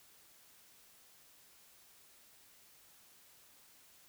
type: silence
effects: white hiss -63 dBFS RMS until 4.08 s